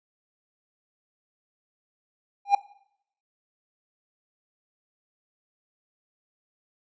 triangle tone with exponential growth, 805 Hz, G5, 46 cents sharp, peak -9 dBFS, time 2.45-2.55 s, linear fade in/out 5 ms, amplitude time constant 20 ms, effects noise-tail reverb RT60 0.7 s tail -20 dB re dry + resampled to 16000 Hz

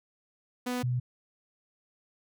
sawtooth / sine tone pair in turn, 248.1 / 124.05 Hz, B3 / B2, +8 / +8 cents, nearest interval octave, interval 1200 cents, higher first, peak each -26 dBFS, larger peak neither, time 0.66-0.83 / 0.83-1 s, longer neither, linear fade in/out 10 ms, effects none

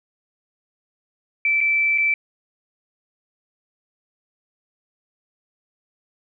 sine tone with dropouts, 2325 Hz, D7, 18 cents flat, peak -16 dBFS, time 1.45-2.14 s, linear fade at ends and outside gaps 2 ms, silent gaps 1.606-1.611 / 1.978-1.982 s, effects none

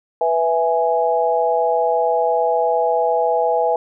sine chord, E major, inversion second, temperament equal, 493.9 / 659.3 / 830.6 Hz, B4 / E5 / G#5, 0 / 0 / 0 cents, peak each -19 dBFS, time 0.21-3.76 s, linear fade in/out 2 ms, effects none

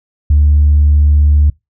sine tone, 73.7 Hz, D2, 7 cents sharp, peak -4 dBFS, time 0.3-1.5 s, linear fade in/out 5 ms, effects noise-tail reverb RT60 0.2 s tail -25 dB re dry + tanh soft clip ceiling -2 dBFS

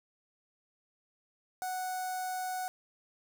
sawtooth tone with notch filter, 740 Hz, F#5, in tune, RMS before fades -36 dBFS, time 1.62-2.68 s, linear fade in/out 0 ms, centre 2800 Hz, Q 0.52, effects none

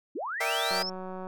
sine linear sweep, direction up, 228.4 to 5500 Hz, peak -31 dBFS, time 0.15-0.9 s, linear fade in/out 10 ms
20% pulse chord, E half-diminished seventh, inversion second, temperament equal, 466.2 / 587.3 / 659.3 / 784 Hz, Bb4 / D5 / E5 / G5, 0 / 0 / 0 / 0 cents, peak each -30 / -31 / -27 / -27 dBFS, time 0.4-0.83 s, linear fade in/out 10 ms
click train, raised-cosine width 1 ms, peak -26 dBFS, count 105, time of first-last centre 0.71-1.269 s, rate 186 Hz
effects none

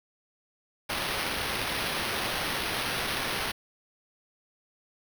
white noise with sample-and-hold, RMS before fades -31 dBFS, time 0.89-3.52 s, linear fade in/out 10 ms, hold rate 7350 Hz, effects none

